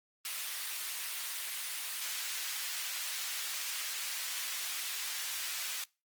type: high-pass noise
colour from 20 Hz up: pink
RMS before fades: -38 dBFS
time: 0.25-5.84 s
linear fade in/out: 2 ms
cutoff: 2100 Hz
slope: 12 dB/octave
effects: noise-tail reverb RT60 0.3 s tail -25 dB re dry + Opus 24 kbps

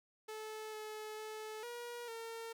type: tone with pitch steps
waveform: sawtooth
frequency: 433.9 / 430 / 432.9 / 478.6 / 456.1 Hz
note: A4 / A4 / A4 / A#4 / A#4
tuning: -24 / -40 / -28 / +46 / -38 cents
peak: -40 dBFS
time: 0.28-2.53 s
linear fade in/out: 10 ms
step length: 450 ms
effects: none

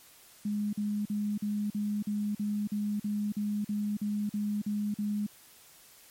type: tone bursts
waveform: sine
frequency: 207.7 Hz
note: G#3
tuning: in tune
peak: -28 dBFS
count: 15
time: 0.45-5.266 s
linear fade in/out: 5 ms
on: 280 ms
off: 44 ms
effects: white hiss -56 dBFS RMS until 6.1 s + MP3 64 kbps

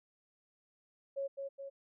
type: tone with echo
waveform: sine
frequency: 551 Hz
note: C#5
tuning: 11 cents flat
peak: -34 dBFS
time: 1.16-1.28 s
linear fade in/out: 20 ms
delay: 210 ms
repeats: 2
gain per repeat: -4 dB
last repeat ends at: 1.7 s
effects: none

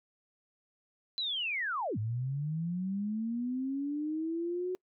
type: linear two-way sweep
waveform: sine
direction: down then up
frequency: 4071 to 103.83 to 370.4 Hz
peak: -31 dBFS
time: 1.18-4.75 s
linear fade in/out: 0 ms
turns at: 1.98 s
effects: noise-tail reverb RT60 0.1 s tail -26 dB re dry

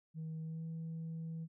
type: tone with pitch glide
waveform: sine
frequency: 159.4 to 162.84 Hz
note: D#3 to E3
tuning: +42 to -21 cents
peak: -38 dBFS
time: 0.14-1.48 s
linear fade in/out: 50 ms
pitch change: +37 cents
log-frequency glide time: 0.42-0.64 s
effects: tanh soft clip ceiling -38 dBFS

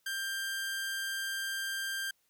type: tone with amplitude modulation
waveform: sawtooth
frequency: 1585 Hz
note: G6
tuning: 19 cents sharp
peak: -29 dBFS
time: 0.06-2.11 s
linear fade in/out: 5 ms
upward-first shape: sine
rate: 203 Hz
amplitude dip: 25%
effects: white hiss -74 dBFS RMS until 2.29 s

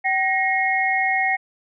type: tone cluster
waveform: sine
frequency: 764 / 1879 / 2164 Hz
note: G5 / A#6 / C#7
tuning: -45 / +13 / -42 cents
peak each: -22 dBFS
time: 0.04-1.37 s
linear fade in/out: 20 ms
effects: none

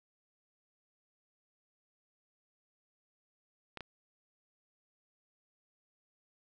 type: clicks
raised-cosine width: 0.3 ms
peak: -26 dBFS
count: 2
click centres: 3.773 / 3.807 s
effects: none

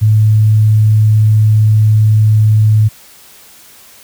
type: tone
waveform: sine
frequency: 107.8 Hz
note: A2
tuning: 35 cents flat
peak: -5 dBFS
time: 0.01-2.89 s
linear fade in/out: 20 ms
effects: white hiss -40 dBFS RMS until 4.03 s

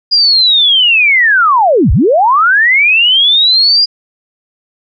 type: linear two-way sweep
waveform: sine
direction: down then up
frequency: 4900 to 43.41 to 4900 Hz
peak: -5 dBFS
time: 0.11-3.86 s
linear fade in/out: 20 ms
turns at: 1.92 s
effects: none

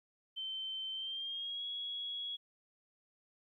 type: tone with pitch glide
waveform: sine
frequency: 3095 to 3336 Hz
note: G7 to G#7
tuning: -23 to +7 cents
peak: -38 dBFS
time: 0.36-2.37 s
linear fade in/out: 20 ms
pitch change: +130 cents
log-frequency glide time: 0.92-1.65 s
effects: 13-bit

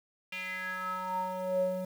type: tone with band-pass filter sweep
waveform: square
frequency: 185 Hz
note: F#3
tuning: in tune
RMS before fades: -34 dBFS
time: 0.32-1.85 s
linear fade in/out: 5 ms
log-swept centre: 2600 to 410 Hz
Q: 6.2
effects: 9-bit

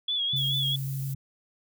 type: tone with vibrato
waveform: sine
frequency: 3372 Hz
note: G#7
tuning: 26 cents sharp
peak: -25 dBFS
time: 0.08-0.76 s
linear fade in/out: 5 ms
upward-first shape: sine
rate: 4.6 Hz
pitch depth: 61 cents each way
type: tone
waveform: sine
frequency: 135.7 Hz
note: C#3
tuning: 36 cents flat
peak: -29 dBFS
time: 0.33-1.15 s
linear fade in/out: 5 ms
type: noise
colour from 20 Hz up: violet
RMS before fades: -42 dBFS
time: 0.36-1.14 s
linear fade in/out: 5 ms
effects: none

